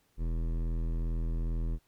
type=tone with hard clipping; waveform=sine; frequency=41.2 Hz; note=E1; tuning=in tune; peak=-31 dBFS; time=0.17-1.79 s; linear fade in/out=50 ms; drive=15 dB; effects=pink hiss -71 dBFS RMS until 1.87 s